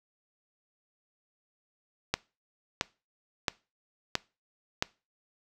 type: click train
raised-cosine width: 0.2 ms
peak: -8 dBFS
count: 5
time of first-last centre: 2.14-4.825 s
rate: 1.49 Hz
effects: noise-tail reverb RT60 0.3 s tail -22 dB re dry